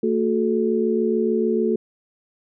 sine tone cluster, 225.5 / 366.9 / 433.7 Hz, A3 / F#4 / A4, +43 / -15 / -25 cents, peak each -22 dBFS, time 0.03-1.76 s, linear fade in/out 5 ms, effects none

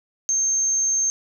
sine tone, 6360 Hz, G8, 24 cents sharp, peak -18 dBFS, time 0.29-1.1 s, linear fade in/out 0 ms, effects none

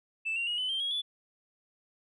sine tone with pitch steps, 2641 / 2761 / 2887 / 3018 / 3155 / 3299 / 3449 Hz, E7 / F7 / F#7 / F#7 / G7 / G#7 / A7, +3 / -20 / -43 / +34 / +10 / -12 / -35 cents, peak -28 dBFS, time 0.25-1.02 s, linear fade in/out 20 ms, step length 110 ms, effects tanh soft clip ceiling -26 dBFS

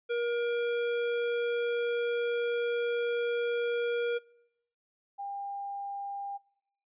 square / sine tone pair in turn, 474.6 / 800.2 Hz, A#4 / G5, +31 / +35 cents, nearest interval major sixth, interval 904 cents, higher second, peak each -29 / -35 dBFS, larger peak first, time 0.09-4.19 / 5.18-6.38 s, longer first, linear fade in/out 20 ms, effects noise-tail reverb RT60 0.8 s tail -24 dB re dry + resampled to 8000 Hz

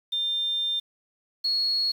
sine tone pair in turn, 3600 / 4328 Hz, A7 / C#8, +39 / -42 cents, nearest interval minor third, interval 319 cents, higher second, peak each -24 / -22 dBFS, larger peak second, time 0.12-0.8 / 1.44-1.92 s, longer first, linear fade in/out 10 ms, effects 8-bit

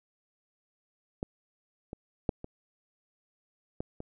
clicks, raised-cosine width 2 ms, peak -19 / -25 / -13 / -26 / -20 / -26 dBFS, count 6, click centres 1.229 / 1.931 / 2.292 / 2.444 / 3.805 / 4.004 s, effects none

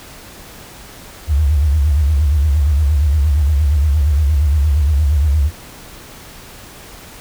sine tone with vibrato, 73.42 Hz, D2, in tune, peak -10 dBFS, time 1.27-5.51 s, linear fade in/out 50 ms, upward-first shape sine, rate 8.6 Hz, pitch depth 140 cents each way, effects pink hiss -37 dBFS RMS until 7.2 s

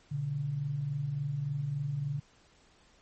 sine tone pair together, 120.61 / 144.1 Hz, B2 / D3, -41 / -33 cents, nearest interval minor third, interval 308 cents, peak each -39 / -31 dBFS, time 0.11-2.2 s, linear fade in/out 10 ms, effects pink hiss -63 dBFS RMS until 3.01 s + MP3 32 kbps

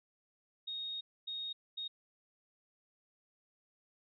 sine tone bursts at uneven times, 3729 Hz, A#7, in tune, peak -38 dBFS, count 3, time 0.67-1.01 / 1.27-1.53 / 1.77-1.88 s, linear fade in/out 10 ms, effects none

